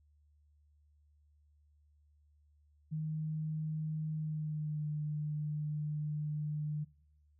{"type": "tone with pitch glide", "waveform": "sine", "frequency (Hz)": [155.56, 150.52], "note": ["D#3", "D3"], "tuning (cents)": [0, 43], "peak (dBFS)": -34, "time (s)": [2.91, 6.85], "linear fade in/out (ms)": 20, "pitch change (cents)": -57, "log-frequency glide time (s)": [4.14, 4.88], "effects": ["noise-tail reverb RT60 0.7 s tail -21 dB re dry", "added 74 Hz sine -65 dBFS peak until 7.39 s"]}